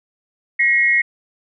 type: tone pair together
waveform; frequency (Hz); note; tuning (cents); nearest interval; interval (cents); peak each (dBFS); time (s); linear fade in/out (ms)
sine; 1900 / 2160; A#6 / C#7; +33 / -45; major second; 222; -15; 0.59-1.02; 10
effects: none